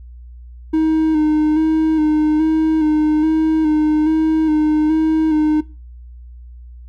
triangle tone with vibrato, 311.1 Hz, D#4, in tune, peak -10 dBFS, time 0.73-5.61 s, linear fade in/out 10 ms, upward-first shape square, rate 1.2 Hz, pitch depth 28 cents each way, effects noise-tail reverb RT60 0.3 s tail -19 dB re dry + added 60 Hz sine -34 dBFS peak until 6.88 s

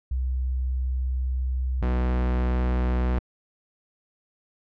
sine / 45% pulse tone pair in turn, 63.9 / 62.01 Hz, C2 / B1, -40 / +8 cents, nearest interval minor second, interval 52 cents, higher first, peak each -23 / -21 dBFS, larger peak second, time 0.11-1.82 / 1.82-3.19 s, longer first, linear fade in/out 5 ms, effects low-pass 2000 Hz 12 dB/octave

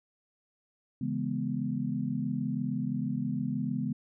sine chord, C# minor seventh, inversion none, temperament equal, 138.59 / 164.81 / 207.7 / 246.9 Hz, C#3 / E3 / G#3 / B3, 0 / 0 / 0 / 0 cents, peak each -35 / -37 / -34 / -33 dBFS, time 1.01-3.93 s, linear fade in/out 5 ms, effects none

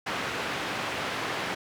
white band-pass noise, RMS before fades -32 dBFS, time 0.06-1.55 s, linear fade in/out 10 ms, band 110 to 2200 Hz, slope 12 dB/octave, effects none

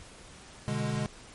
square chord, G# diminished, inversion first, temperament equal, 123.47 / 146.83 / 207.7 Hz, B2 / D3 / G#3, 0 / 0 / 0 cents, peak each -34 dBFS, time 0.68-1.06 s, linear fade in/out 0 ms, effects pink hiss -50 dBFS RMS until 1.34 s + MP3 48 kbps

